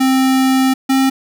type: tone pair in turn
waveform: square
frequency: 262.9 / 266.6 Hz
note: C4 / C4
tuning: +8 / +33 cents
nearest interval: unison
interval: 25 cents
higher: second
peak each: -11 / -11 dBFS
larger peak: neither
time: 0-0.74 / 0.89-1.1 s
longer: first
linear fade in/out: 10 ms
effects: none